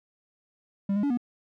triangle tone with pitch steps, 198.3 / 205.3 / 285.2 / 242.6 Hz, G3 / G#3 / C#4 / B3, +20 / -20 / +49 / -31 cents, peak -21 dBFS, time 0.89-1.174 s, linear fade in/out 5 ms, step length 71 ms, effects none

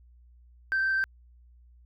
sine tone with frequency modulation, 1559 Hz, G6, 10 cents flat, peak -22 dBFS, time 0.72-1.04 s, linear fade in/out 0 ms, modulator 26.5 Hz, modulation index 0.53, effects tanh soft clip ceiling -21 dBFS + added 60 Hz sine -53 dBFS peak until 1.85 s

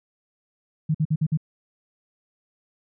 sine tone bursts, 155.56 Hz, D#3, in tune, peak -18 dBFS, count 5, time 0.89-1.374 s, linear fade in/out 10 ms, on 56 ms, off 51 ms, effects none

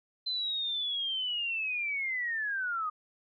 sine linear sweep, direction down, 4074 to 1216 Hz, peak -30 dBFS, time 0.26-2.9 s, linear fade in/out 10 ms, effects none

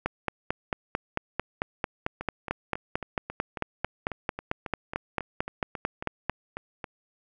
two click trains, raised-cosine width 0.5 ms, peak -19 / -11 dBFS, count 18 / 29, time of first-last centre 2.21-6.842 / 0.06-6.296 s, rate 3.67 / 4.49 Hz, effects none

